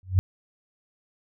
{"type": "tone with exponential growth", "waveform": "sine", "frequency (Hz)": 93, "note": "F#2", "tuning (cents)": 9, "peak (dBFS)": -12, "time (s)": [0.03, 0.19], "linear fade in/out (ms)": 0, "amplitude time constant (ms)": 34, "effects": []}